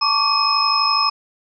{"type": "tone cluster", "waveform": "sine", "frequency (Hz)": [891, 1115, 1167, 2509, 5150], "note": ["A5", "C#6", "D6", "D#7", "E8"], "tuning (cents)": [22, 10, -11, 14, -41], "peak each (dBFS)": [-26, -21, -20, -27, -18], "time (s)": [0.01, 1.1], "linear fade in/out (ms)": 10, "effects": []}